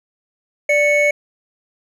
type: tone pair together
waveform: triangle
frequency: 587 / 2214 Hz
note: D5 / C#7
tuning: -1 / -3 cents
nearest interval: octave + major seventh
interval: 2298 cents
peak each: -13 dBFS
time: 0.69-1.11 s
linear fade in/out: 5 ms
effects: none